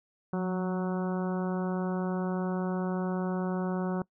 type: harmonic tone with a mistuned harmonic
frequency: 185 Hz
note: F#3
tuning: in tune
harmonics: 1 / 2 / 3 / 4 / 5 / 6 / 7 / 8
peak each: -29 / -35 / -39 / -41 / -43 / -45 / -46 / -47 dBFS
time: 0.33-4.02 s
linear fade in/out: 2 ms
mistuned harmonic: 1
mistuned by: -33 cents
effects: noise-tail reverb RT60 0.1 s tail -23 dB re dry